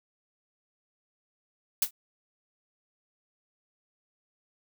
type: noise with exponential decay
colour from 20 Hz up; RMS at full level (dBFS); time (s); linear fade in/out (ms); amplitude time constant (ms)
blue; -19; 1.82-1.91; 5; 19
effects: none